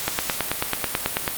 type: click train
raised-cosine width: 0.3 ms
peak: -4 dBFS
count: 12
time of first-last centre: 0.08-1.278 s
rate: 9.18 Hz
effects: white hiss -29 dBFS RMS until 1.37 s + Opus 48 kbps